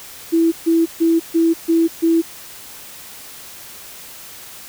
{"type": "tone bursts", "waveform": "sine", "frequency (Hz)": 330.4, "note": "E4", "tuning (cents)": 4, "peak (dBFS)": -11, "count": 6, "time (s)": [0.32, 2.22], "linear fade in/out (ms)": 20, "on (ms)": 200, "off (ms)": 140, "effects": ["white hiss -37 dBFS RMS until 4.68 s"]}